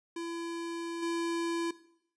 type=tone with level steps; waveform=square; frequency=336.7 Hz; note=E4; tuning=37 cents sharp; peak=-36 / -31 dBFS; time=0.16-1.71 s; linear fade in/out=5 ms; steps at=1.02 s; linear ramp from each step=10 ms; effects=noise-tail reverb RT60 0.7 s tail -17 dB re dry + resampled to 22050 Hz